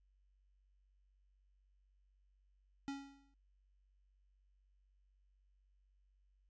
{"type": "tone with exponential decay", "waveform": "square", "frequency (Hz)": 277.2, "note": "C#4", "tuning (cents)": 0, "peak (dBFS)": -39, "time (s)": [2.88, 3.34], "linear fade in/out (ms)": 0, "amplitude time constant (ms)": 100, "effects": ["added 48 Hz sine -70 dBFS peak until 6.49 s", "resampled to 16000 Hz"]}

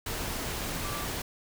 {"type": "tone in noise", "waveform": "sine", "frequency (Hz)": 1167, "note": "D6", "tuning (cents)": -11, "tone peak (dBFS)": -39, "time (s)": [0.84, 1.05], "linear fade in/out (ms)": 5, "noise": "pink", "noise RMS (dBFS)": -34, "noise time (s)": [0.06, 1.22], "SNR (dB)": -8, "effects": []}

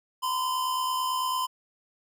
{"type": "tone pair together", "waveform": "square", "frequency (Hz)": [956, 1025], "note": ["A#5", "C6"], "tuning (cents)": [43, -36], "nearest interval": "minor second", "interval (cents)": 121, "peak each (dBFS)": [-37, -27], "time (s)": [0.22, 1.47], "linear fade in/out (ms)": 20, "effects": []}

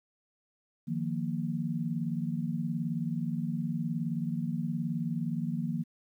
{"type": "chord", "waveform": "sine", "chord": "Eb suspended second", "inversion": "none", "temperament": "equal", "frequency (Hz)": [155.56, 174.61, 233.1], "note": ["Eb3", "F3", "Bb3"], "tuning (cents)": [0, 0, 0], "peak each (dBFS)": -34, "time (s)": [0.87, 5.84], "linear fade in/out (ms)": 20, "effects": ["11-bit"]}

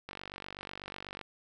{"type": "click train", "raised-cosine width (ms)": 0.3, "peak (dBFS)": -25, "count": 55, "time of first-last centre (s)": [0.09, 1.213], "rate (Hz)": 48.1, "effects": []}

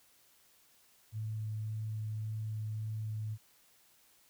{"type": "tone with vibrato", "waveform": "sine", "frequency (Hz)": 108.6, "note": "A2", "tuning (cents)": -22, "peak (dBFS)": -35, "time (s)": [1.12, 3.38], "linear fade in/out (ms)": 50, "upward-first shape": "sine", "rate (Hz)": 1.8, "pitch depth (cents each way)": 9, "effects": ["white hiss -66 dBFS RMS until 4.29 s"]}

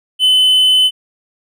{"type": "tone", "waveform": "triangle", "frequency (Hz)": 3029, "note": "F#7", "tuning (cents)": 40, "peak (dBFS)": -6, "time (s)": [0.19, 0.91], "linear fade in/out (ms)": 50, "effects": []}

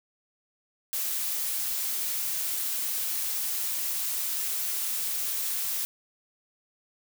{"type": "noise", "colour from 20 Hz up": "blue", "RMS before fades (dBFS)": -30, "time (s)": [0.93, 5.85], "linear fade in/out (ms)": 0, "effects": []}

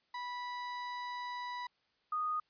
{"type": "tone pair in turn", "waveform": ["35% pulse", "sine"], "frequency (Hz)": [982, 1237.2], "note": ["B5", "D#6"], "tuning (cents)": [-10, -10], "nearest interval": "major third", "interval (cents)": 400, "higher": "second", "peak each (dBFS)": [-37, -32], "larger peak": "second", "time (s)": [[0.14, 1.67], [2.12, 2.4]], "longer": "first", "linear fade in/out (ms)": 5, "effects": ["white hiss -75 dBFS RMS until 2.49 s", "resampled to 11025 Hz"]}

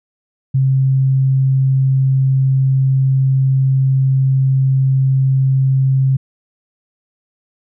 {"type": "tone", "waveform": "sine", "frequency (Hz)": 133.4, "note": "C3", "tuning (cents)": 34, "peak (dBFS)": -10, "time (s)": [0.54, 6.17], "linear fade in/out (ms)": 10, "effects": []}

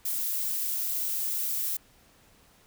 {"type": "noise", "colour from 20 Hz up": "violet", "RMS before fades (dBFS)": -30, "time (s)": [0.05, 1.77], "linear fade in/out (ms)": 5, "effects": ["pink hiss -60 dBFS RMS until 2.66 s"]}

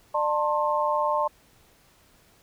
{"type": "tone cluster", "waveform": "sine", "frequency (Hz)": [599, 892, 1062], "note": ["D5", "A5", "C6"], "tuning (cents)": [34, 23, 25], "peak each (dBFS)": -26, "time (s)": [0.14, 1.28], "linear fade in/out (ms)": 10, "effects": ["pink hiss -59 dBFS RMS until 2.42 s"]}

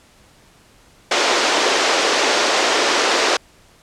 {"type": "band-pass noise", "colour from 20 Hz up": "pink", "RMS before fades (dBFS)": -17, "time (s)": [1.11, 3.37], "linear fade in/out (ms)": 5, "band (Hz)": [360, 6600], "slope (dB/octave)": 24, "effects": ["pink hiss -51 dBFS RMS until 3.82 s", "low-pass 10000 Hz 12 dB/octave"]}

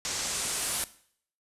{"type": "noise with low-pass filter sweep", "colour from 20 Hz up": "white", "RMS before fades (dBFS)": -32, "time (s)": [0.05, 0.84], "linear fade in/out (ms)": 0, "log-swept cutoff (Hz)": [6600, 11000], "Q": 1.6, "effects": ["noise-tail reverb RT60 0.6 s tail -17 dB re dry", "resampled to 32000 Hz"]}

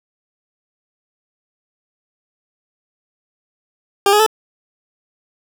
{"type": "tone with pitch steps", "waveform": "20% pulse", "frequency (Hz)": [400, 418, 436.7], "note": ["G4", "G#4", "A4"], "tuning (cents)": [35, 11, -13], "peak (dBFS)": -5, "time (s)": [4.06, 4.264], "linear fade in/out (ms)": 2, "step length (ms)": 68, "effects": []}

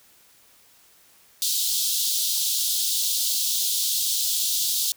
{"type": "high-pass noise", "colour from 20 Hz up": "pink", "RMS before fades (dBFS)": -24, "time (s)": [1.42, 4.92], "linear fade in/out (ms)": 0, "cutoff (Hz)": 3400, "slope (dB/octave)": 48, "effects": ["white hiss -56 dBFS RMS until 4.96 s"]}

